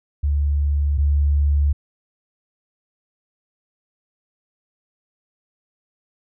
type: tone pair in turn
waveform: sine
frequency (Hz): 72.2 / 72.2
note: D2 / D2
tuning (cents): -29 / -29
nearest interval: unison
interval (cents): 0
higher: neither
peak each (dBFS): -16 / -14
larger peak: second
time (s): 0.23-0.98 / 0.98-1.73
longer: neither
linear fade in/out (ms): 10
effects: none